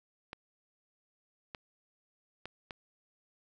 clicks, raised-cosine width 0.3 ms, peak -25 dBFS, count 4, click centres 0.331 / 1.548 / 2.456 / 2.708 s, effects none

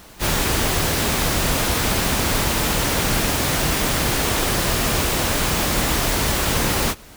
pink noise, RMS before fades -20 dBFS, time 0.19-6.95 s, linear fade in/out 50 ms, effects pink hiss -44 dBFS RMS until 7.16 s

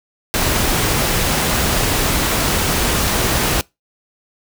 pink noise, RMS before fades -17 dBFS, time 0.34-3.61 s, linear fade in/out 0 ms, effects noise-tail reverb RT60 0.2 s tail -23 dB re dry

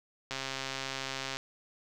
click train, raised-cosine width 0.2 ms, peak -18 dBFS, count 143, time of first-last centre 0.31-1.37 s, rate 134 Hz, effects none

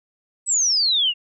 sine exponential sweep, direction down, 8100 to 2755 Hz, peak -16 dBFS, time 0.46-1.14 s, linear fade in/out 50 ms, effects none

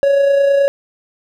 triangle tone with amplitude modulation, 558 Hz, C#5, 11 cents sharp, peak -6 dBFS, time 0.03-0.68 s, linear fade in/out 0 ms, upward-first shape sine, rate 29.5 Hz, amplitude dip 35%, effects none

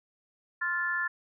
harmonic tone, 349.2 Hz, F4, in tune, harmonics 3 / 4 / 5, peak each -37 / -33 / -29 dBFS, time 0.61-1.08 s, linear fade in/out 10 ms, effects none

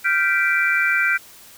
sine chord, G dominant seventh, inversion third, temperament equal with one note detuned, 1396.9 / 1555.4 / 1975.5 / 2349 Hz, F6 / G6 / B6 / D7, 0 / -14 / 0 / 0 cents, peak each -22 / -20 / -24 / -21 dBFS, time 0.04-1.18 s, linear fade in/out 20 ms, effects white hiss -45 dBFS RMS until 1.57 s

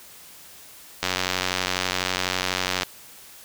click train, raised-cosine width 0.2 ms, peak -5 dBFS, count 167, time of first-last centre 1.03-2.832 s, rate 92.1 Hz, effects white hiss -46 dBFS RMS until 3.44 s

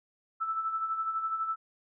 sine tone with tremolo, 1318.5 Hz, E6, in tune, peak -27 dBFS, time 0.4-1.56 s, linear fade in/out 20 ms, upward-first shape sine, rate 12 Hz, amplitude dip 55%, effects none

